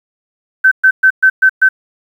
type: tone bursts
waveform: sine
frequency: 1536 Hz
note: G6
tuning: 36 cents flat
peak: -4 dBFS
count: 6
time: 0.64-1.69 s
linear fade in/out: 10 ms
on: 75 ms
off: 120 ms
effects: 7-bit